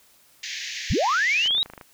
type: band-pass noise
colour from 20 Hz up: pink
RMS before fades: -33 dBFS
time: 0.43-1.48 s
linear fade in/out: 5 ms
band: 1700 to 6800 Hz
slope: 96 dB/octave
type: linear sweep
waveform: sine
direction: up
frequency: 32.17 to 3890 Hz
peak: -19 dBFS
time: 0.9-1.63 s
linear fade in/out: 0 ms
type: clicks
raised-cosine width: 0.5 ms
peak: -25 dBFS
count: 10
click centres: 1.459 / 1.508 / 1.55 / 1.581 / 1.629 / 1.66 / 1.7 / 1.736 / 1.778 / 1.812 s
effects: white hiss -57 dBFS RMS until 1.93 s